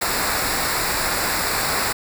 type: noise with comb filter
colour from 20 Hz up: pink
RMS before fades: -22 dBFS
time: 0.01-1.93 s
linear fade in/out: 10 ms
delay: 0.32 ms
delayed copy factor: -0.7
effects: none